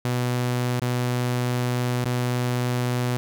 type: tone with dropouts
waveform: sawtooth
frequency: 123.47 Hz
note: B2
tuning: in tune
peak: -18 dBFS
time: 0.05-3.17 s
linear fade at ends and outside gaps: 0 ms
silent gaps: 0.797-0.818 / 2.044-2.056 s
effects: none